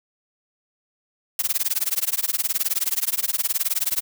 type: noise with tremolo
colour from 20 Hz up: blue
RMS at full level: -20 dBFS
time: 1.39-4.01 s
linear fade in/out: 2 ms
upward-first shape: sine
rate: 19 Hz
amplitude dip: 100%
effects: none